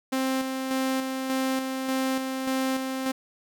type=tone with tremolo; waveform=sawtooth; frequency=263.3 Hz; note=C4; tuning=11 cents sharp; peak=-20 dBFS; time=0.12-3.12 s; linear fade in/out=10 ms; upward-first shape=square; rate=1.7 Hz; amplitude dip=40%; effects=none